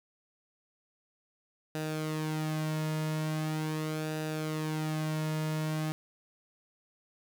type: tone with flanger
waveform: sawtooth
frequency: 155.56 Hz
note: D#3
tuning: in tune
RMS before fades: -33 dBFS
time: 1.75-5.92 s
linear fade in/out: 0 ms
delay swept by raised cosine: 0.92 to 2.62 ms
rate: 0.41 Hz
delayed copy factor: -0.55
effects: none